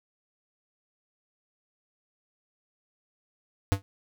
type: tone with exponential decay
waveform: square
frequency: 98 Hz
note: G2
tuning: in tune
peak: -16 dBFS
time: 3.72-3.82 s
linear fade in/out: 0 ms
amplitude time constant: 20 ms
effects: none